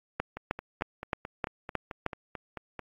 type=two click trains; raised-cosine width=0.5 ms; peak=-22 / -13 dBFS; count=12 / 7; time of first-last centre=0.37-2.793 / 0.2-2.063 s; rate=4.54 / 3.22 Hz; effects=AAC 48 kbps